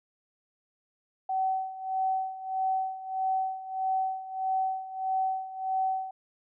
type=tone with tremolo; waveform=sine; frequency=760 Hz; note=F#5; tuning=46 cents sharp; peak=-24 dBFS; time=1.29-6.11 s; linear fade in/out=5 ms; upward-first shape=sine; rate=1.6 Hz; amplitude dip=80%; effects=none